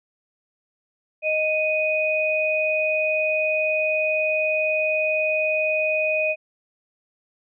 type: tone pair together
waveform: sine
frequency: 622 / 2490 Hz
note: D#5 / D#7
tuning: -1 / +1 cents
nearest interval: 2 octaves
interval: 2402 cents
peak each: -22 dBFS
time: 1.22-6.36 s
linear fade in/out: 50 ms
effects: none